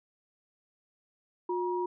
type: tone pair together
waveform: sine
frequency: 358.8 / 954.8 Hz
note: F4 / A#5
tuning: +47 / +41 cents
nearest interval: octave + perfect fourth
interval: 1694 cents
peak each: -30 / -33 dBFS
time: 1.49-1.86 s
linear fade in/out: 5 ms
effects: none